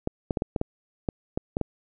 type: clicks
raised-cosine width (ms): 2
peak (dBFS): -12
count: 10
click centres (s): 0.074 / 0.308 / 0.372 / 0.421 / 0.562 / 0.614 / 1.088 / 1.375 / 1.569 / 1.613
effects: none